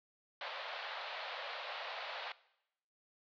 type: band-pass noise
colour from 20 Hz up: pink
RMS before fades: -44 dBFS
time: 0.41-2.32 s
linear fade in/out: 2 ms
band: 540 to 4300 Hz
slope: 48 dB/octave
effects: noise-tail reverb RT60 0.8 s tail -19 dB re dry